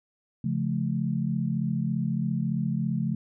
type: chord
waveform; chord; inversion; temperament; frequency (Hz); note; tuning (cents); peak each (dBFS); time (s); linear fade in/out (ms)
sine; Db augmented; none; just; 138.59 / 173.24 / 216.5; Db3 / F3 / A3; 0 / -14 / -28; -29; 0.44-3.15; 5
effects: none